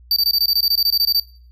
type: tone bursts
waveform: square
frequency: 4631 Hz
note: D8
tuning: 25 cents flat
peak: -14 dBFS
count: 15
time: 0.11-1.199 s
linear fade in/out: 2 ms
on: 53 ms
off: 21 ms
effects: noise-tail reverb RT60 0.5 s tail -22 dB re dry + added 60 Hz sine -43 dBFS peak until 1.51 s